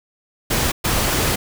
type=noise bursts at uneven times; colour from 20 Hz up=pink; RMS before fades=-19 dBFS; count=2; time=0.5-0.72 / 0.84-1.36 s; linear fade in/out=10 ms; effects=none